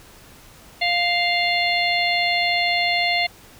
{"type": "harmonic tone with a mistuned harmonic", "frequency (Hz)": 698.5, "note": "F5", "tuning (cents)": 0, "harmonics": [1, 3, 4, 5, 6], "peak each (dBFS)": [-23, -21, -27, -28, -26], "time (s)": [0.81, 3.27], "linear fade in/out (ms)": 10, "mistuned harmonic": 6, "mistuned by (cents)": 23, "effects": ["pink hiss -47 dBFS RMS until 3.59 s"]}